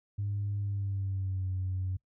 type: tone with pitch glide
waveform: sine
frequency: 101.6 to 93.17 Hz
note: G#2 to F#2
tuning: -38 to +13 cents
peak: -29 dBFS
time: 0.18-1.97 s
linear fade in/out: 10 ms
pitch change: -149 cents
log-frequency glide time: 0.59-1.49 s
effects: noise-tail reverb RT60 0.1 s tail -23 dB re dry + tanh soft clip ceiling -26 dBFS